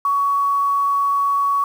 sine tone with quantisation, 1123 Hz, C#6, 22 cents sharp, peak -15 dBFS, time 0.05-1.64 s, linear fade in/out 2 ms, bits 7, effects none

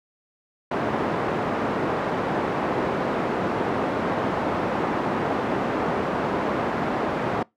pink band-pass noise, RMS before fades -25 dBFS, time 0.71-7.43 s, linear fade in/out 5 ms, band 210 to 1200 Hz, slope 12 dB/octave, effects noise-tail reverb RT60 0.2 s tail -24 dB re dry

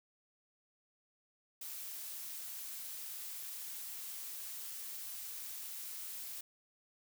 blue noise, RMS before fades -45 dBFS, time 1.61-6.41 s, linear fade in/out 5 ms, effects none

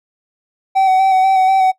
triangle tone with vibrato, 761 Hz, F#5, 48 cents sharp, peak -7 dBFS, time 0.75-1.72 s, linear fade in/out 20 ms, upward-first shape square, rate 4.1 Hz, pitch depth 20 cents each way, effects noise-tail reverb RT60 0.1 s tail -20 dB re dry

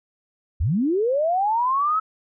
sine linear sweep, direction up, 58.27 to 1308 Hz, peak -18 dBFS, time 0.6-2 s, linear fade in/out 10 ms, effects none

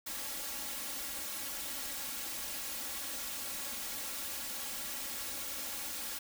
white noise with comb filter, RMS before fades -40 dBFS, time 0.06-6.19 s, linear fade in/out 10 ms, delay 3.6 ms, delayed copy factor +0.9, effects none

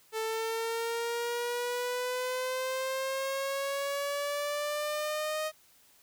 sawtooth exponential sweep, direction up, 440 to 624 Hz, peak -27 dBFS, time 0.12-5.52 s, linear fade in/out 50 ms, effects white hiss -62 dBFS RMS until 6.02 s

